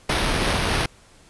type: noise with sample-and-hold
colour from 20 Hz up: pink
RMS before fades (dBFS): -22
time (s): 0.09-0.86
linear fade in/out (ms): 5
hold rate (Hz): 7350
effects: pink hiss -52 dBFS RMS until 1.29 s + resampled to 24000 Hz